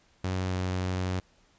sawtooth tone with pitch glide, 92.9 to 92.1 Hz, F#2 to F#2, +7 to -7 cents, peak -24 dBFS, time 0.24-1.2 s, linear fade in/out 5 ms, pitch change -14 cents, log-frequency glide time 0.46-0.53 s, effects pink hiss -64 dBFS RMS until 1.58 s + resampled to 16000 Hz

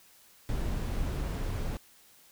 brown noise, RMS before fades -32 dBFS, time 0.49-1.77 s, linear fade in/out 0 ms, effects white hiss -59 dBFS RMS until 2.31 s

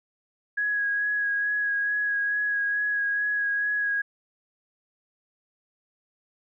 sine tone with vibrato, 1661.2 Hz, G#6, in tune, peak -23 dBFS, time 0.57-4.02 s, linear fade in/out 10 ms, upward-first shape sine, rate 2.3 Hz, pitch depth 17 cents each way, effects none

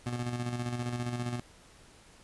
25% pulse tone with tremolo, 121.4 Hz, B2, 29 cents flat, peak -27 dBFS, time 0.06-1.4 s, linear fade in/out 5 ms, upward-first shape square, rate 15 Hz, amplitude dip 45%, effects pink hiss -57 dBFS RMS until 2.23 s + resampled to 24000 Hz

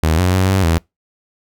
sawtooth tone with pitch steps, 79.5 / 90.9 / 93.8 / 96 / 82.5 Hz, D#2 / F#2 / F#2 / G2 / E2, +38 / -30 / +24 / -36 / +2 cents, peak -8 dBFS, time 0.03-0.78 s, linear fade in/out 0 ms, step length 150 ms, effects noise-tail reverb RT60 0.2 s tail -26 dB re dry

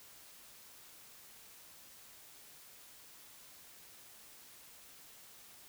silence, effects white hiss -57 dBFS RMS until 5.68 s

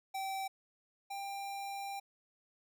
square tone pair in turn, 774 / 793 Hz, G5 / G5, -22 / +20 cents, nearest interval unison, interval 42 cents, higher second, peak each -37 / -40 dBFS, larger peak first, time 0.14-0.48 / 1.1-2 s, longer second, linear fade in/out 10 ms, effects none

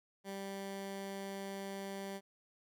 15% pulse tone, 196 Hz, G3, in tune, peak -35 dBFS, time 0.24-2.21 s, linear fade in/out 50 ms, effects none

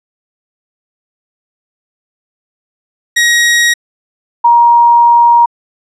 sawtooth / sine tone pair in turn, 1893 / 944.5 Hz, A#6 / A#5, +26 / +22 cents, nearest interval octave, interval 1204 cents, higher first, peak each -3 dBFS, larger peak neither, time 3.16-3.74 / 4.44-5.46 s, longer second, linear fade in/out 10 ms, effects low-pass 9000 Hz 12 dB/octave

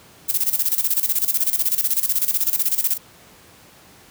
violet noise with tremolo, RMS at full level -18 dBFS, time 0.28-2.98 s, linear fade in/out 20 ms, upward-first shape square, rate 16 Hz, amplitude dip 75%, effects pink hiss -48 dBFS RMS until 4.1 s + high-pass 80 Hz 12 dB/octave

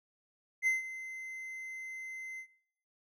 triangle tone with ADSR envelope, 2065 Hz, C7, 23 cents flat, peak -23 dBFS, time 0.62-2.47 s, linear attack 50 ms, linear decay 150 ms, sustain -16 dB, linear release 81 ms, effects noise-tail reverb RT60 0.7 s tail -21 dB re dry

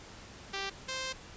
5% pulse tone pair in turn, 392 / 523.3 Hz, G4 / C5, 0 / 0 cents, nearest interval perfect fourth, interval 500 cents, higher second, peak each -23 dBFS, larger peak neither, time 0.53-0.7 / 0.88-1.13 s, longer second, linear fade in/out 10 ms, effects pink hiss -50 dBFS RMS until 1.36 s + resampled to 16000 Hz

